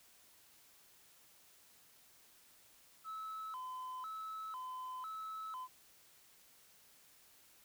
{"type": "tone with vibrato", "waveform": "sine", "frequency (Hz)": 1151, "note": "D6", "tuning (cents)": -35, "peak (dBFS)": -40, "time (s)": [3.04, 5.68], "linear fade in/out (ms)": 50, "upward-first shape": "square", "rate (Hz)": 1, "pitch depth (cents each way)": 210, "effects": ["tanh soft clip ceiling -41 dBFS", "white hiss -65 dBFS RMS until 7.64 s"]}